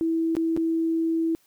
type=tone with dropouts; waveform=sine; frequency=327.2 Hz; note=E4; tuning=13 cents flat; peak=-21 dBFS; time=0.01-1.35 s; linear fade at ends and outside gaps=0 ms; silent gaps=0.352-0.367 / 0.565-0.574 s; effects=white hiss -63 dBFS RMS until 1.46 s